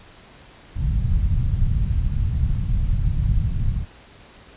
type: low-pass noise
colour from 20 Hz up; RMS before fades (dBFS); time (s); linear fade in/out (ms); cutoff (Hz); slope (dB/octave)
pink; -20; 0.75-3.86; 50; 140; 24
effects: pink hiss -47 dBFS RMS until 4.56 s + resampled to 8000 Hz

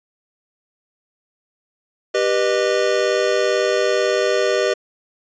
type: chord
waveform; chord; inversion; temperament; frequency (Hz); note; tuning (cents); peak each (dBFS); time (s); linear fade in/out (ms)
square; G augmented; none; just; 392 / 490 / 612.5; G4 / B4 / D#5; 0 / -14 / -27; -21; 2.14-4.74; 10
effects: resampled to 16000 Hz

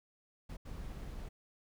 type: noise bursts at uneven times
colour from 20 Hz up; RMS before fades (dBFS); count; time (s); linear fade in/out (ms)
brown; -44; 2; 0.49-0.57 / 0.65-1.29; 10
effects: none

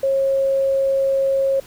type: tone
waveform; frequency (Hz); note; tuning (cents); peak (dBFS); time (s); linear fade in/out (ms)
sine; 542; C#5; -39; -15; 0.03-1.6; 5
effects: pink hiss -45 dBFS RMS until 1.66 s

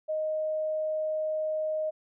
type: tone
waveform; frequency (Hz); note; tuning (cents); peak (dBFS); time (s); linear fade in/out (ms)
sine; 622.3; D#5; 0; -27; 0.08-1.91; 20
effects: none

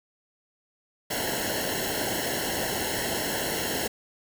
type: noise with comb filter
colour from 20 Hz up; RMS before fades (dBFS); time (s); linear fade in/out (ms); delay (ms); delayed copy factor
pink; -29; 1.1-3.88; 10; 0.83; -0.95
effects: none

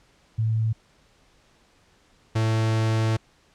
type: tone pair in turn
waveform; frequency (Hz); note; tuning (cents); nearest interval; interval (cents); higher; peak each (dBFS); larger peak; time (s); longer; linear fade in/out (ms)
sine / 45% pulse; 111.1 / 111.1; A2 / A2; +17 / +17; unison; 0; neither; -20; neither; 0.38-0.73 / 2.35-3.17; second; 10
effects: pink hiss -60 dBFS RMS until 3.54 s + low-pass 7000 Hz 12 dB/octave

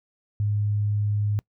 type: tone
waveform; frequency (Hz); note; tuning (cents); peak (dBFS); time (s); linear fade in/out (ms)
sine; 103.83; G#2; 0; -21; 0.4-1.39; 0
effects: noise-tail reverb RT60 0.1 s tail -25 dB re dry

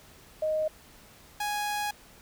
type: tone pair in turn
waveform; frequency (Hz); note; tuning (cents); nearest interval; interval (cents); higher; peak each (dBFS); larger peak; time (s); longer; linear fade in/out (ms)
sine / sawtooth; 622 / 830.3; D#5 / G#5; -1 / -1; perfect fourth; 500; second; -25; neither; 0.42-0.68 / 1.4-1.91; second; 5
effects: pink hiss -54 dBFS RMS until 2.21 s

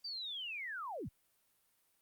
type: linear sweep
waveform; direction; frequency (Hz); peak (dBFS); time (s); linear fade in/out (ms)
sine; down; 4725 to 52.3; -40; 0.04-1.09; 10
effects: white hiss -75 dBFS RMS until 2.01 s + Opus 48 kbps

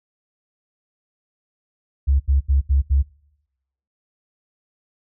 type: tone bursts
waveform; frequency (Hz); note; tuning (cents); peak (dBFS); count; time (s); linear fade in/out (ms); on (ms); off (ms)
sine; 69; C#2; -7; -12; 5; 2.07-3.028; 20; 130; 77
effects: noise-tail reverb RT60 0.9 s tail -26 dB re dry + tanh soft clip ceiling -8 dBFS

